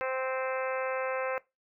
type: harmonic tone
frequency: 261 Hz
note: C4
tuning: 4 cents flat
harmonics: 2 / 3 / 4 / 5 / 6 / 7 / 8 / 9 / 10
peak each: -32 / -40 / -39 / -40 / -40 / -45 / -42 / -49 / -44 dBFS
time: 0.01-1.38 s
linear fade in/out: 0 ms
effects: noise-tail reverb RT60 0.2 s tail -19 dB re dry